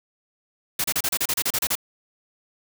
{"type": "noise bursts", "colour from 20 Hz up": "white", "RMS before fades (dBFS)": -23, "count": 12, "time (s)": [0.79, 1.754], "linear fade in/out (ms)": 5, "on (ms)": 51, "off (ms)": 32, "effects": []}